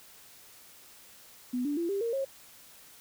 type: tone with pitch steps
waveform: sine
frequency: 248.5 / 290.4 / 339.5 / 396.8 / 463.7 / 542 Hz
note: B3 / D4 / F4 / G4 / A#4 / C#5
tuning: +11 / -19 / -49 / +21 / -9 / -39 cents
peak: -28 dBFS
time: 1.53-2.25 s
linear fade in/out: 10 ms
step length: 120 ms
effects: white hiss -54 dBFS RMS until 3 s